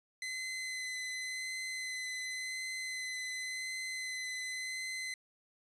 sawtooth tone with vibrato, 2035 Hz, C7, 49 cents flat, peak -34 dBFS, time 0.22-5.14 s, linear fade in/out 2 ms, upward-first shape sine, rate 0.91 Hz, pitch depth 12 cents each way, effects resampled to 22050 Hz

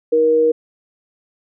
sine tone pair together, 316.2 / 473.8 Hz, D#4 / A#4, +28 / +28 cents, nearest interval perfect fifth, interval 700 cents, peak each -22 / -11 dBFS, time 0.12-0.52 s, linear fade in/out 10 ms, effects none

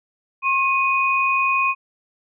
sine tone pair together, 1078 / 2491 Hz, C#6 / D#7, -49 / +1 cents, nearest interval octave + minor third, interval 1450 cents, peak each -19 dBFS, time 0.42-1.75 s, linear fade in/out 50 ms, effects none

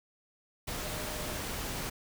sine tone in noise, 610 Hz, D#5, 34 cents flat, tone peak -45 dBFS, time 0.8-1.38 s, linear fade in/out 10 ms, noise pink, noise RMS -37 dBFS, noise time 0.67-1.9 s, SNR -11 dB, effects none

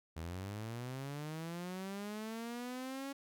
sawtooth linear sweep, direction up, 77.9 to 278.4 Hz, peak -37 dBFS, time 0.16-3.13 s, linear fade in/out 10 ms, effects none

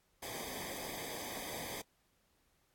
pink noise with comb filter, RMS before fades -43 dBFS, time 0.22-1.82 s, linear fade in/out 10 ms, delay 0.72 ms, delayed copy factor -0.85, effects pink hiss -75 dBFS RMS until 2.74 s + AAC 64 kbps

